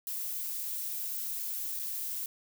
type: noise with dropouts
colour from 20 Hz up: violet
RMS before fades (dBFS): -36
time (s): 0.07-2.26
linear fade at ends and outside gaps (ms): 1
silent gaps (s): 1.792-1.796
effects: none